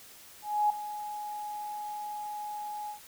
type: tone with ADSR envelope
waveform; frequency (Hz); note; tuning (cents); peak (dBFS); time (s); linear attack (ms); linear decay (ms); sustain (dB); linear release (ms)
sine; 837; G#5; +13; -21; 0.42-3; 280; 4; -14; 110
effects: white hiss -52 dBFS RMS until 3.07 s